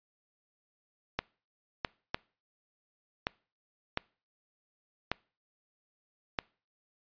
clicks, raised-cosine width 0.3 ms, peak -13 dBFS, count 7, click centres 1.19 / 1.848 / 2.145 / 3.269 / 3.974 / 5.116 / 6.388 s, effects noise-tail reverb RT60 0.4 s tail -25 dB re dry + resampled to 11025 Hz

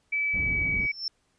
sine tone with pitch glide, 2302 to 2274 Hz, D7 to C#7, -35 to +44 cents, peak -24 dBFS, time 0.12-0.92 s, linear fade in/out 10 ms, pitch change -21 cents, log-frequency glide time 0.23-0.7 s
white low-pass noise, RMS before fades -34 dBFS, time 0.33-0.87 s, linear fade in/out 20 ms, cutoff 150 Hz, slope 12 dB/octave
sine tone with exponential growth, 5360 Hz, E8, 28 cents sharp, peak -25 dBFS, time 0.79-1.08 s, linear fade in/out 2 ms, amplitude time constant 63 ms
effects pink hiss -70 dBFS RMS until 1.38 s + resampled to 22050 Hz

